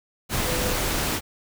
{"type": "tone in noise", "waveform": "sine", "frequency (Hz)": 500, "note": "B4", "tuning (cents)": 21, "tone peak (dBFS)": -30, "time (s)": [0.44, 0.78], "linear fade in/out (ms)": 50, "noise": "pink", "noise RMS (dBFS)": -25, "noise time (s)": [0.29, 1.21], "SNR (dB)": -8, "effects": []}